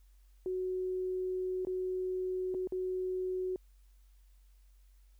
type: tone with dropouts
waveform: sine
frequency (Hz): 370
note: F#4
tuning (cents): 0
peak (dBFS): -32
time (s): 0.46-3.56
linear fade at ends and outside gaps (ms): 1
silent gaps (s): 1.65-1.67 / 2.542-2.547 / 2.673-2.722
effects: added 47 Hz sine -58 dBFS peak until 5.19 s + white hiss -75 dBFS RMS until 5.19 s